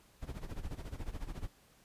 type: noise with tremolo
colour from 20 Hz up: brown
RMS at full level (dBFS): -38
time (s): 0.21-1.49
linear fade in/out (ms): 20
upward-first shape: sine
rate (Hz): 14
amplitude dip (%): 85
effects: pink hiss -65 dBFS RMS until 1.84 s + resampled to 32000 Hz